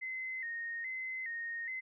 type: tone with vibrato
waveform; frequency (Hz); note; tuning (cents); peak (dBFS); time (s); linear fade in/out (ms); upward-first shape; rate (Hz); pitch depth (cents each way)
sine; 1951; B6; -22; -37; 0.01-1.81; 20; square; 1.2; 87
effects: none